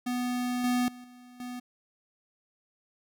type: tone with level steps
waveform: square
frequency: 247.1 Hz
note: B3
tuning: 1 cent sharp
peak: -29 / -25 / -45 / -50 / -37 dBFS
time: 0.06-1.6 s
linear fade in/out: 10 ms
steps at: 0.64 / 0.88 / 1.04 / 1.4 s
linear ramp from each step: 2 ms
effects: none